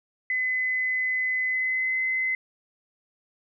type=tone with pitch glide; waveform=sine; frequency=2025 to 2046 Hz; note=B6 to C7; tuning=+43 to -39 cents; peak=-23 dBFS; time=0.3-2.35 s; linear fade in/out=2 ms; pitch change=+18 cents; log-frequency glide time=1.49-2.01 s; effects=none